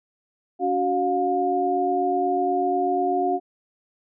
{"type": "tone cluster", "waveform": "sine", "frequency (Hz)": [282.9, 371.1, 711], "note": ["C#4", "F#4", "F5"], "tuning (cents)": [35, 5, 31], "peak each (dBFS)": [-28, -24, -22], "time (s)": [0.59, 3.4], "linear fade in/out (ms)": 50, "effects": []}